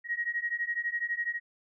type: beating tone pair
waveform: sine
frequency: 1885 / 1897 Hz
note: A#6 / A#6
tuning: +19 / +30 cents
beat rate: 12 Hz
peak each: -33 / -32 dBFS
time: 0.04-1.4 s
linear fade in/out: 50 ms
effects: none